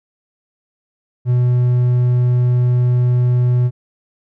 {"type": "tone", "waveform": "triangle", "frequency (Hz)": 123.47, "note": "B2", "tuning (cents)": 0, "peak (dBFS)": -9, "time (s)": [1.25, 3.71], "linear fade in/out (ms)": 50, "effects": []}